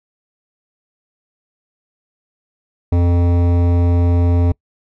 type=tone with hard clipping; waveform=sine; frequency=87 Hz; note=F2; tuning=6 cents flat; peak=-13 dBFS; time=2.92-4.52 s; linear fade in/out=5 ms; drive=15 dB; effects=noise-tail reverb RT60 0.1 s tail -25 dB re dry